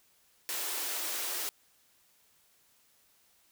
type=high-pass noise; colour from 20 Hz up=white; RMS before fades=-35 dBFS; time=0.49-1.49 s; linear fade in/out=0 ms; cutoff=290 Hz; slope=96 dB/octave; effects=white hiss -67 dBFS RMS until 3.51 s